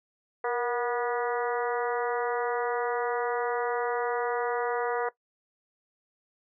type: harmonic tone with a mistuned harmonic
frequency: 243 Hz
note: B3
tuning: 28 cents flat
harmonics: 2 / 3 / 4 / 5 / 6 / 7 / 8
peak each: -29 / -33 / -35 / -37 / -39 / -40 / -41 dBFS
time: 0.44-5.09 s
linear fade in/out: 5 ms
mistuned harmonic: 2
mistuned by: -39 cents
effects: noise-tail reverb RT60 0.1 s tail -18 dB re dry